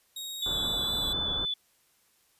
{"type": "tone with pitch glide", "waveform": "sawtooth", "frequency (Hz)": [3766, 3958], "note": ["A#7", "B7"], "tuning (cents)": [17, 3], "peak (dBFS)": -33, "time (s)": [0.16, 1.13], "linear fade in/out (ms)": 5, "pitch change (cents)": 86, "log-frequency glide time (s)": [0.37, 0.9]}
{"type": "tone with vibrato", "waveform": "sine", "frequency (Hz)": 3485, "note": "A7", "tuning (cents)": -17, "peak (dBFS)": -28, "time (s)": [0.42, 1.54], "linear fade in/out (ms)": 5, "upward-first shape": "sine", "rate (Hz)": 4.2, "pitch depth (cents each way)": 14}
{"type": "low-pass noise", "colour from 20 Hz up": "pink", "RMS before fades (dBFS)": -38, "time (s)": [0.46, 1.45], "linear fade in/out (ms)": 0, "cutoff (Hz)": 1600, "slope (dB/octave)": 96}
{"effects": ["white hiss -67 dBFS RMS until 2.39 s", "resampled to 32000 Hz"]}